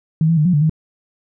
sine tone with pitch steps, 158.8 / 165.7 / 151 / 179.8 / 146.9 / 157.2 Hz, D#3 / E3 / D3 / F#3 / D3 / D#3, +36 / +9 / +48 / -49 / +1 / +18 cents, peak -11 dBFS, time 0.21-0.696 s, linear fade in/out 2 ms, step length 81 ms, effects none

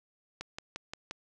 click train, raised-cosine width 0.2 ms, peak -21 dBFS, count 5, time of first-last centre 0.41-1.111 s, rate 5.71 Hz, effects none

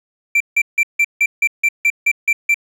triangle tone bursts, 2349 Hz, D7, in tune, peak -9 dBFS, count 11, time 0.35-2.544 s, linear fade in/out 5 ms, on 54 ms, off 160 ms, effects none

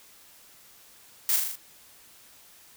blue noise with echo, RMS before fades -24 dBFS, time 1.29-1.36 s, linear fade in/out 0 ms, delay 39 ms, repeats 5, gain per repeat -3 dB, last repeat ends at 1.555 s, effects white hiss -54 dBFS RMS until 2.76 s

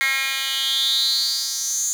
10% pulse tone with high-pass filter sweep, 269.3 Hz, C#4, 50 cents flat, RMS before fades -22 dBFS, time 0.01-1.93 s, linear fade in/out 0 ms, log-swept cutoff 2100 to 6900 Hz, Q 7.4, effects none

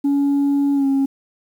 sine tone with pitch glide, 281.9 to 272.8 Hz, C#4 to C#4, +29 to -28 cents, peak -12 dBFS, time 0.04-1.06 s, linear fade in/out 10 ms, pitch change -57 cents, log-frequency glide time 0.74-0.86 s, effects tanh soft clip ceiling -13 dBFS + 8-bit

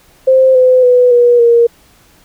sine tone with pitch steps, 523.3 / 509.3 / 495.6 / 482.4 / 469.5 Hz, C5 / C5 / B4 / B4 / A#4, 0 / -47 / +6 / -41 / +12 cents, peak -4 dBFS, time 0.27-1.67 s, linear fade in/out 10 ms, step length 280 ms, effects pink hiss -47 dBFS RMS until 2.24 s

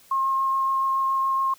sine tone with vibrato, 1072 Hz, C6, 42 cents sharp, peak -20 dBFS, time 0.11-1.54 s, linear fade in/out 5 ms, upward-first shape sine, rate 7.1 Hz, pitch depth 8 cents each way, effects white hiss -54 dBFS RMS until 1.58 s

